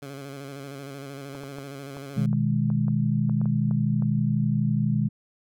15% pulse tone with vibrato, 138.59 Hz, C#3, in tune, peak -30 dBFS, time 0.02-2.26 s, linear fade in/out 5 ms, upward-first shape square, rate 13 Hz, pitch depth 40 cents each way
clicks, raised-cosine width 1 ms, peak -27 dBFS, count 12, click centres 1.351 / 1.436 / 1.585 / 1.969 / 2.33 / 2.702 / 2.882 / 3.296 / 3.415 / 3.457 / 3.711 / 4.023 s
sine chord, G# minor, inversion first, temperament equal, 123.47 / 155.56 / 207.7 Hz, B2 / D#3 / G#3, 0 / 0 / 0 cents, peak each -25 dBFS, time 2.16-5.09 s, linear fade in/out 20 ms
effects none

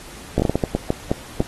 slowing click train, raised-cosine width 2 ms, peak -4 dBFS, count 11, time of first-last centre 0.38-1.404 s, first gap 17 ms, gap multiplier 1.37, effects pink hiss -40 dBFS RMS until 1.47 s + AAC 32 kbps

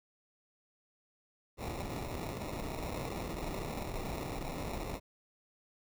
pink noise with sample-and-hold, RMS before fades -39 dBFS, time 1.57-5 s, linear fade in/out 50 ms, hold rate 1575 Hz, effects none

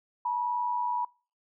sine tone pair together, 869.1 / 970 Hz, A5 / B5, -22 / -31 cents, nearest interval major second, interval 191 cents, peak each -35 / -27 dBFS, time 0.25-1.05 s, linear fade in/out 5 ms, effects noise-tail reverb RT60 0.4 s tail -26 dB re dry

